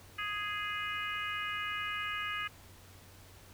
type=harmonic tone; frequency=415.3 Hz; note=G#4; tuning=in tune; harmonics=3 / 4 / 5 / 6 / 7; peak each=-39 / -40 / -41 / -42 / -42 dBFS; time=0.18-2.48 s; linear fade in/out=10 ms; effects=added 93 Hz sine -57 dBFS peak until 3.53 s + pink hiss -57 dBFS RMS until 3.53 s